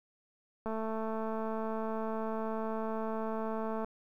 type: click train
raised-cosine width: 1 ms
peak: -24 dBFS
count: 705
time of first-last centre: 0.66-3.846 s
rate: 221 Hz
effects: 11-bit